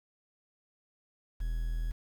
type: tone with quantisation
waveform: triangle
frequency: 40.79 Hz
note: E1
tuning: 17 cents flat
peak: -28 dBFS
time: 1.4-1.92 s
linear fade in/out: 10 ms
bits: 9
effects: none